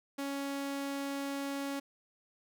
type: tone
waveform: sawtooth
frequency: 278.3 Hz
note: C#4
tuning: 7 cents sharp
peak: -31 dBFS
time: 0.18-1.8 s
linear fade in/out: 10 ms
effects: none